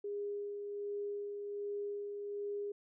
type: tone with tremolo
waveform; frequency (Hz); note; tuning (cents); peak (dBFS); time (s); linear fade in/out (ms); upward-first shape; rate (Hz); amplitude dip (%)
sine; 408.2; G#4; -30; -36; 0.04-2.72; 5; sine; 1.3; 35
effects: none